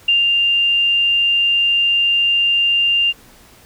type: tone with ADSR envelope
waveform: sine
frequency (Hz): 2794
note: F7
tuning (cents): 0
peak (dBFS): -10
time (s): 0.08-3.13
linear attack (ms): 6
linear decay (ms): 150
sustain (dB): -2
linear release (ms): 34
effects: pink hiss -46 dBFS RMS until 3.65 s